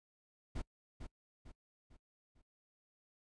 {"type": "noise with echo", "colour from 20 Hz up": "brown", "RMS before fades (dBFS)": -39, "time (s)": [0.55, 0.62], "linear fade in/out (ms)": 10, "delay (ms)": 450, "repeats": 4, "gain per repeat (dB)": -7, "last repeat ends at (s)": 2.42, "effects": ["noise-tail reverb RT60 0.1 s tail -24 dB re dry", "resampled to 22050 Hz"]}